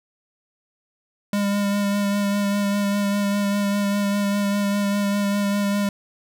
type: tone with vibrato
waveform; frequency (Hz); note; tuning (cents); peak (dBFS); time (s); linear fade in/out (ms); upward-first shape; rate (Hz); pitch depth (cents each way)
square; 202.1; G#3; -47; -20; 1.33-5.89; 2; sine; 5; 17
effects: none